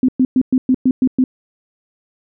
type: tone bursts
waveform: sine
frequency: 257.2 Hz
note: C4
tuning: 30 cents flat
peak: -9 dBFS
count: 8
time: 0.03-1.24 s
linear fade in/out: 2 ms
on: 55 ms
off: 110 ms
effects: none